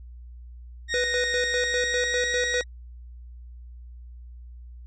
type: tone with pitch glide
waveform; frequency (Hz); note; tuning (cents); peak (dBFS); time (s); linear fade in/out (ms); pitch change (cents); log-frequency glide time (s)
sawtooth; 1864.7 to 1894; A#6 to A#6; 0 to +27; -21; 0.88-2.64; 50; +27; 1.42-2.29
type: tone with tremolo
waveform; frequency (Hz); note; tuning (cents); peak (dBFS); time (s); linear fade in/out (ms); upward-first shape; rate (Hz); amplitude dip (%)
square; 493.9; B4; 0; -25; 0.94-2.61; 0; square; 5; 65
effects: added 60 Hz sine -40 dBFS peak until 4.86 s + resampled to 16000 Hz